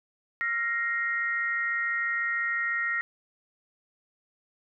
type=tone cluster; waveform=sine; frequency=1373 / 1876 / 2102 Hz; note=F6 / A#6 / C7; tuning=-30 / +11 / +7 cents; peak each=-33 / -27 / -35 dBFS; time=0.41-3.01 s; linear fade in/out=0 ms; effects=none